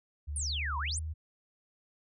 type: tone with pitch glide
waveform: sine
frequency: 73.42 to 78.69 Hz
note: D2 to D#2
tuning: 0 to +20 cents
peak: -34 dBFS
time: 0.27-1.14 s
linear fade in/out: 20 ms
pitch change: +120 cents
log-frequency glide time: 0.86-0.98 s
type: exponential two-way sweep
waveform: sine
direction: down then up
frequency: 9800 to 924 to 9800 Hz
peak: -33 dBFS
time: 0.36-0.99 s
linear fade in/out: 2 ms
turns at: 0.78 s
effects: none